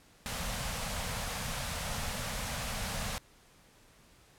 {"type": "band-stop noise", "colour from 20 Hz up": "pink", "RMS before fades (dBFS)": -36, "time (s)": [0.26, 3.18], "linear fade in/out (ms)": 0, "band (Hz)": [240, 480], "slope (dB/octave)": 48, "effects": ["pink hiss -61 dBFS RMS until 4.38 s", "low-pass 12000 Hz 12 dB/octave"]}